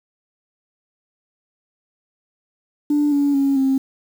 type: tone with pitch steps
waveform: sine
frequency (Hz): 293.7 / 284.7 / 275.9 / 267.5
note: D4 / C#4 / C#4 / C4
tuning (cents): 0 / +46 / -8 / +38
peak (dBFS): -13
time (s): 2.9-3.78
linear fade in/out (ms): 5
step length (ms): 220
effects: tanh soft clip ceiling -11 dBFS + 7-bit